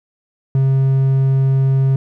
triangle tone, 134.3 Hz, C3, 46 cents sharp, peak -9 dBFS, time 0.55-1.96 s, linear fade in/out 2 ms, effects none

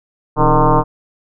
sine tone with frequency modulation, 464.5 Hz, A#4, 6 cents flat, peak -8 dBFS, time 0.36-0.84 s, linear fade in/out 50 ms, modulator 148 Hz, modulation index 4.5, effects none

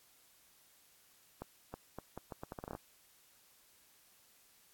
accelerating click train, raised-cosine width 1 ms, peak -28 dBFS, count 13, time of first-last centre 1.42-2.751 s, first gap 320 ms, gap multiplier 0.77, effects white hiss -66 dBFS RMS until 4.73 s + AAC 64 kbps

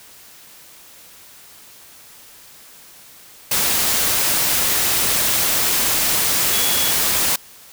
sine tone in noise, 3363 Hz, G#7, 21 cents sharp, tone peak -25 dBFS, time 6.53-6.91 s, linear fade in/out 5 ms, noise white, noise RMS -18 dBFS, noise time 3.51-7.36 s, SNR -10 dB, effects white hiss -44 dBFS RMS until 7.72 s

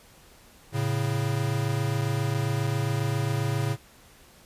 square tone pair together, 111.18 / 138.59 Hz, A2 / C#3, +18 / 0 cents, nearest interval major third, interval 382 cents, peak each -28 dBFS, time 0.72-3.77 s, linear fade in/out 50 ms, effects pink hiss -54 dBFS RMS until 4.45 s + resampled to 32000 Hz

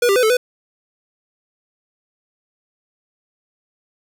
square tone with pitch steps, 483.4 / 395.6 / 502 / 437 / 497.6 Hz, B4 / G4 / B4 / A4 / B4, -37 / +16 / +28 / -12 / +13 cents, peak -13 dBFS, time 0.02-0.37 s, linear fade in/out 5 ms, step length 70 ms, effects none

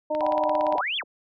harmonic tone, 305.3 Hz, D#4, 33 cents flat, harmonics 1 / 2 / 3, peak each -33 / -24 / -31 dBFS, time 0.1-0.77 s, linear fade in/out 10 ms
click train, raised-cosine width 0.3 ms, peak -20 dBFS, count 12, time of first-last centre 0.15-0.782 s, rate 17.4 Hz
sine chord, G major seventh, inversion second, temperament just, 588 / 735 / 784 / 980 Hz, D5 / F#5 / G5 / B5, +2 / -12 / 0 / -14 cents, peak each -32 / -31 / -30 / -27 dBFS, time 0.21-0.81 s, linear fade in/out 2 ms
sine linear two-way sweep, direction up then down, 110 to 3520 to 110 Hz, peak -25 dBFS, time 0.73-1.04 s, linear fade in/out 50 ms, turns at 0.97 s
effects none

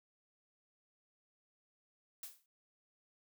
blue noise with exponential decay, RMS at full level -43 dBFS, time 2.23-2.46 s, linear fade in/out 2 ms, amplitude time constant 48 ms, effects none

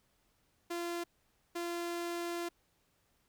sawtooth tone bursts at uneven times, 343.9 Hz, F4, 27 cents flat, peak -32 dBFS, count 2, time 0.7-1.04 / 1.55-2.49 s, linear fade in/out 10 ms, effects pink hiss -74 dBFS RMS until 3.28 s

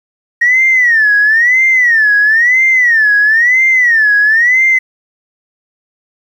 sine tone with vibrato, 1867 Hz, A#6, 2 cents sharp, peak -5 dBFS, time 0.41-4.79 s, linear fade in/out 10 ms, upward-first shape sine, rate 1 Hz, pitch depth 200 cents each way, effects tanh soft clip ceiling -1 dBFS + 7-bit

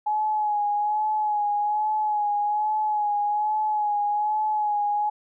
sine tone with vibrato, 841 Hz, G#5, 22 cents sharp, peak -21 dBFS, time 0.06-5.1 s, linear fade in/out 10 ms, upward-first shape sine, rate 1.2 Hz, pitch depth 34 cents each way, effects none

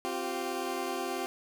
20% pulse chord, C suspended fourth, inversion none, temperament equal with one note detuned, 261.6 / 349.2 / 387.7 Hz, C4 / F4 / G4, 0 / 0 / -19 cents, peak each -34 / -31 / -31 dBFS, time 0.05-1.26 s, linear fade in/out 0 ms, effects none

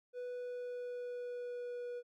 triangle tone with pitch glide, 493.6 to 486 Hz, B4 to B4, -1 to -28 cents, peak -38 dBFS, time 0.13-2.03 s, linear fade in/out 50 ms, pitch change -27 cents, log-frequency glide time 0.26-1.91 s, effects none

